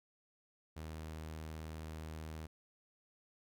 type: tone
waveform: sawtooth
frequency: 78.8 Hz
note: D#2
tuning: 23 cents sharp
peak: -40 dBFS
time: 0.76-2.47 s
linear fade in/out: 10 ms
effects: none